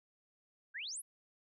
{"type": "exponential sweep", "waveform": "sine", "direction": "up", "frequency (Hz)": [1495, 11840], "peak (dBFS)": -40, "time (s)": [0.74, 1.02], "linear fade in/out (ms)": 20, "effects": []}